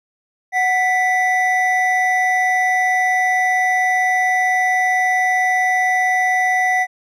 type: tone pair together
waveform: triangle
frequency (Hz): 740 / 1975.6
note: F#5 / B6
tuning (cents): 0 / 0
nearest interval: octave + perfect fourth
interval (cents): 1700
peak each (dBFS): -15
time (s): 0.52-6.87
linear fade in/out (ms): 50
effects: none